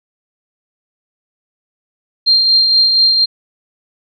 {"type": "tone with tremolo", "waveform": "sine", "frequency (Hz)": 4186, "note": "C8", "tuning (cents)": 0, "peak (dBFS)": -6, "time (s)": [2.26, 3.26], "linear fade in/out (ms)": 20, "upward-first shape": "triangle", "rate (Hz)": 4.2, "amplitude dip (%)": 40, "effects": []}